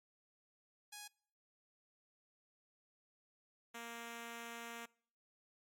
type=tone pair in turn; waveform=5% pulse; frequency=831 / 233.2 Hz; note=G#5 / A#3; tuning=+1 / +1 cents; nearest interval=octave + minor seventh; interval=2200 cents; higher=first; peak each=-37 / -35 dBFS; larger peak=second; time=0.92-1.08 / 3.74-4.86 s; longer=second; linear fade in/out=10 ms; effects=noise-tail reverb RT60 0.6 s tail -25 dB re dry + MP3 64 kbps